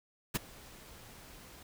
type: noise with ADSR envelope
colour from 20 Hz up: pink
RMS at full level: -29 dBFS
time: 0.34-1.63 s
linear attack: 17 ms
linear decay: 20 ms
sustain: -24 dB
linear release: 4 ms
effects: none